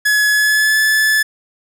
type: tone with pitch glide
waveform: 45% pulse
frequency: 1696 to 1733.6 Hz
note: G#6 to A6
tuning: +36 to -26 cents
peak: -11 dBFS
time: 0.05-1.23 s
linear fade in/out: 10 ms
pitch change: +38 cents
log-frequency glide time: 0.31-0.8 s
effects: none